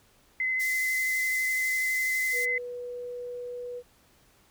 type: tone with vibrato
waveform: sine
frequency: 2044 Hz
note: C7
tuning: 41 cents flat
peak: -25 dBFS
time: 0.4-2.58 s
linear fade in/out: 2 ms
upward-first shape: triangle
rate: 12 Hz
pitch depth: 17 cents each way
type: high-pass noise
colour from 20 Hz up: pink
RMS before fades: -38 dBFS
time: 0.59-2.46 s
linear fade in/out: 20 ms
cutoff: 5000 Hz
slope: 24 dB/octave
type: tone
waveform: sine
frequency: 489.1 Hz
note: B4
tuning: 17 cents flat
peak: -34 dBFS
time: 2.32-3.83 s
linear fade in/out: 50 ms
effects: pink hiss -62 dBFS RMS until 4.5 s